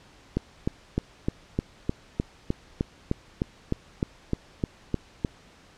click train, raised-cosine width 3 ms, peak -11 dBFS, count 17, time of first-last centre 0.37-5.248 s, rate 3.28 Hz, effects pink hiss -54 dBFS RMS until 5.77 s + low-pass 6000 Hz 12 dB/octave

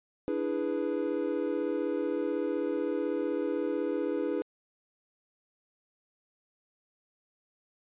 triangle chord, E dominant seventh, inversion third, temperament equal, 293.7 / 329.6 / 415.3 / 493.9 Hz, D4 / E4 / G#4 / B4, 0 / 0 / 0 / 0 cents, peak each -32 dBFS, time 0.28-4.42 s, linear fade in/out 0 ms, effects resampled to 8000 Hz

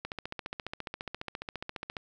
click train, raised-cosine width 0.3 ms, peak -20 dBFS, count 29, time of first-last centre 0.05-1.968 s, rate 14.6 Hz, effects none

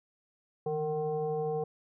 sine tone with frequency modulation, 459.1 Hz, A#4, 26 cents flat, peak -29 dBFS, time 0.66-1.64 s, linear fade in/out 5 ms, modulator 302 Hz, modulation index 0.82, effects none

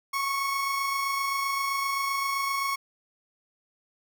30% pulse tone pair together, 1100 / 1127.7 Hz, C#6 / C#6, -14 / +29 cents, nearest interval unison, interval 43 cents, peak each -24 / -34 dBFS, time 0.13-2.76 s, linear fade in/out 10 ms, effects none

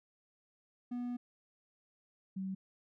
triangle / sine tone pair in turn, 244.2 / 190.75 Hz, B3 / G3, -19 / -47 cents, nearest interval major third, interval 428 cents, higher first, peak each -34 / -36 dBFS, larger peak first, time 0.91-1.17 / 2.36-2.55 s, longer first, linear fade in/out 10 ms, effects none

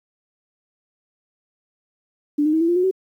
sine tone with pitch steps, 293.7 / 306.3 / 319.5 / 333.3 / 347.7 / 362.6 / 378.3 Hz, D4 / D#4 / D#4 / E4 / F4 / F#4 / F#4, 0 / -27 / +46 / +19 / -8 / -35 / +38 cents, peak -15 dBFS, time 2.38-2.912 s, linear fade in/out 10 ms, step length 76 ms, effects 9-bit

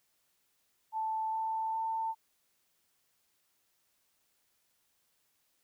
sine tone with pitch steps, 880 / 887.1 / 894.3 Hz, A5 / A5 / A5, 0 / +14 / +28 cents, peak -31 dBFS, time 0.92-2.15 s, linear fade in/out 50 ms, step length 410 ms, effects white hiss -75 dBFS RMS until 5.63 s

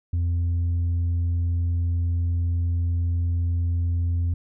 sine tone with tanh clipping, 85.8 Hz, F2, 30 cents flat, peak -21 dBFS, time 0.13-4.34 s, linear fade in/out 5 ms, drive 2 dB, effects none

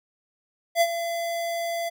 square tone with ADSR envelope, 678 Hz, E5, 49 cents sharp, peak -16 dBFS, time 0.75-1.9 s, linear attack 61 ms, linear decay 54 ms, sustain -11 dB, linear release 20 ms, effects none

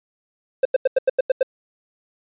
triangle tone bursts, 523.3 Hz, C5, in tune, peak -10 dBFS, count 8, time 0.63-1.43 s, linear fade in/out 5 ms, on 23 ms, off 88 ms, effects resampled to 8000 Hz

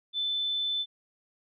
sine tone, 3520 Hz, A7, in tune, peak -27 dBFS, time 0.13-0.86 s, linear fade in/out 50 ms, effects none

